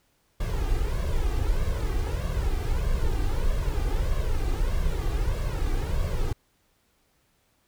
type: noise with flanger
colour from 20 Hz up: brown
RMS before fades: -25 dBFS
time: 0.4-6.33 s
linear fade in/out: 5 ms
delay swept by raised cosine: 1.8 to 2.55 ms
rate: 1.6 Hz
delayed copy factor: +0.7
effects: pink hiss -68 dBFS RMS until 7.67 s

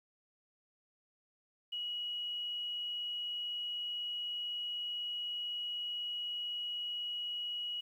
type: tone with quantisation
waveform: sine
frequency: 2911 Hz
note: F#7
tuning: 29 cents flat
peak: -36 dBFS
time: 1.72-7.81 s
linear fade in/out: 10 ms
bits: 11
effects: none

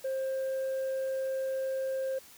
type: tone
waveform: sine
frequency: 530 Hz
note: C5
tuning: 22 cents sharp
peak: -27 dBFS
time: 0.04-2.19 s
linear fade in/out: 10 ms
effects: tanh soft clip ceiling -29 dBFS + white hiss -54 dBFS RMS until 2.37 s

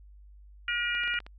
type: harmonic tone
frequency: 478.2 Hz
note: A#4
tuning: 44 cents sharp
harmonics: 3 / 4 / 5 / 6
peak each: -31 / -34 / -33 / -34 dBFS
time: 0.68-1.19 s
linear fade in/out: 2 ms
type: clicks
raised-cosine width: 0.3 ms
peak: -29 dBFS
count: 6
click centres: 0.95 / 1.036 / 1.077 / 1.14 / 1.203 / 1.265 s
effects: added 50 Hz sine -49 dBFS peak until 1.38 s

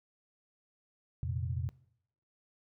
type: chord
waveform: sine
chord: F suspended fourth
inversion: none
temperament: equal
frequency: 87.31 / 116.54 / 130.81 Hz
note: F2 / Bb2 / C3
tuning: 0 / 0 / 0 cents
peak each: -35 / -38 / -37 dBFS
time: 1.23-1.69 s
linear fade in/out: 0 ms
effects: noise-tail reverb RT60 0.7 s tail -20 dB re dry

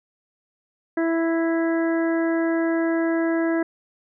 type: harmonic tone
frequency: 330 Hz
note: E4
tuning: 2 cents sharp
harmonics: 1 / 2 / 3 / 4 / 5 / 6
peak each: -20 / -27 / -36 / -37 / -32 / -37 dBFS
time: 0.97-3.63 s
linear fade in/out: 5 ms
effects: none

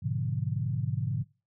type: chord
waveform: sine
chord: G# diminished seventh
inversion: none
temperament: equal with one note detuned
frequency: 103.83 / 123.47 / 145.31 / 174.61 Hz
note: G#2 / B2 / D3 / F3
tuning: 0 / 0 / -18 / 0 cents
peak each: -33 / -32 / -32 / -38 dBFS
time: 0.02-1.24 s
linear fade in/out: 20 ms
effects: noise-tail reverb RT60 0.3 s tail -22 dB re dry

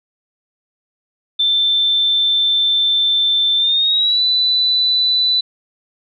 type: tone with pitch glide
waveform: sine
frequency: 3550 to 3985 Hz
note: A7 to B7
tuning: +15 to +15 cents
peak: -12 dBFS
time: 1.39-5.41 s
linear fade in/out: 10 ms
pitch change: +200 cents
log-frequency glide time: 3.57-4.22 s
effects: none

